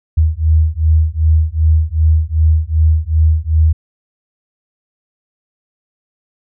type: beating tone pair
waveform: sine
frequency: 77.78 / 80.38 Hz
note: D#2 / E2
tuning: 0 / -43 cents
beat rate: 2.6 Hz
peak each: -12 dBFS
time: 0.17-3.73 s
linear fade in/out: 10 ms
effects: none